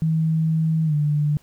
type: tone with pitch glide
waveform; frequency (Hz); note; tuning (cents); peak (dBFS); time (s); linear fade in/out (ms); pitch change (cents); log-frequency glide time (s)
sine; 160 to 148.43; D#3 to D3; +49 to +19; -17; 0.02-1.37; 0; -130; 0.85-0.94
effects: pink hiss -57 dBFS RMS until 1.42 s